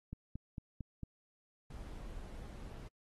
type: click train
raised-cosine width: 5 ms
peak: -30 dBFS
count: 5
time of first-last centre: 0.13-1.033 s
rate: 4.43 Hz
type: noise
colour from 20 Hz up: brown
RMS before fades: -47 dBFS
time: 1.7-2.88 s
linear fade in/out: 5 ms
effects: AAC 32 kbps